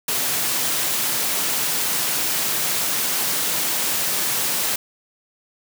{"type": "high-pass noise", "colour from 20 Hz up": "white", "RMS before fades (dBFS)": -22, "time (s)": [0.08, 4.76], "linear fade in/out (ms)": 5, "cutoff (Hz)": 110, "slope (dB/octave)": 48, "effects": []}